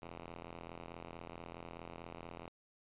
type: ring-modulated tone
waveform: 5% pulse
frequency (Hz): 84.6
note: E2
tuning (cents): +45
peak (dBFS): -33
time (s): 0.02-2.48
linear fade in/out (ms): 0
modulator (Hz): 66.4
effects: resampled to 8000 Hz